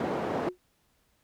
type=band-pass noise; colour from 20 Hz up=white; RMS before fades=-31 dBFS; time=0-0.49 s; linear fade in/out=2 ms; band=170 to 630 Hz; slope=12 dB/octave
type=tone with exponential decay; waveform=sine; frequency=362.3 Hz; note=F#4; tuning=36 cents flat; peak=-25 dBFS; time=0.47-0.58 s; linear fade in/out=1 ms; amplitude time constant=22 ms
effects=pink hiss -70 dBFS RMS until 1.23 s